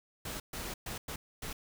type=noise bursts at uneven times; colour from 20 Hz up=pink; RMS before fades=-40 dBFS; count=5; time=0.25-0.4 / 0.53-0.74 / 0.86-0.98 / 1.08-1.16 / 1.42-1.53 s; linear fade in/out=5 ms; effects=none